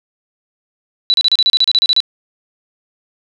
sine tone bursts, 3951 Hz, B7, in tune, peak -8 dBFS, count 13, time 1.1-2.003 s, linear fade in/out 0 ms, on 39 ms, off 33 ms, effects none

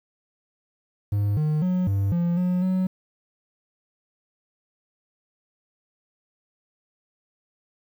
triangle tone with pitch steps, 102.3 / 152.8 / 182.4 / 98.8 / 172.4 / 180.5 / 186 Hz, G#2 / D#3 / F#3 / G2 / F3 / F#3 / F#3, -26 / -31 / -24 / +14 / -22 / -43 / +9 cents, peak -18 dBFS, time 1.12-2.87 s, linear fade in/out 5 ms, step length 250 ms, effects 9-bit

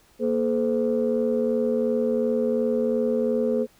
sine tone cluster, 234.2 / 430.2 / 513 Hz, A#3 / A4 / C5, +8 / -39 / -34 cents, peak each -24 dBFS, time 0.19-3.67 s, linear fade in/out 50 ms, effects tanh soft clip ceiling -13 dBFS + pink hiss -58 dBFS RMS until 3.79 s

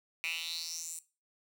10% pulse tone with high-pass filter sweep, 164.81 Hz, E3, in tune, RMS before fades -39 dBFS, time 0.24-0.99 s, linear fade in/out 0 ms, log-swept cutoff 2400 to 8500 Hz, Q 5.3, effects noise-tail reverb RT60 0.3 s tail -18 dB re dry

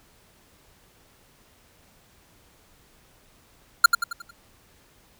square tone with echo, 1396.9 Hz, F6, in tune, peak -8 dBFS, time 3.84-3.86 s, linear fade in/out 5 ms, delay 90 ms, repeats 5, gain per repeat -7 dB, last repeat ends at 4.31 s, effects pink hiss -58 dBFS RMS until 5.19 s

